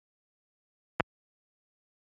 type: clicks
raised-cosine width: 0.5 ms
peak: -8 dBFS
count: 2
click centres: 1 / 1.006 s
effects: high-pass 60 Hz 12 dB/octave + MP3 96 kbps